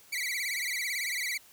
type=tone with vibrato; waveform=sawtooth; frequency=2127 Hz; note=C7; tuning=28 cents sharp; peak=-27 dBFS; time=0.12-1.38 s; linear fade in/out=10 ms; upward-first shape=sine; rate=18 Hz; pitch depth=160 cents each way; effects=white hiss -57 dBFS RMS until 1.52 s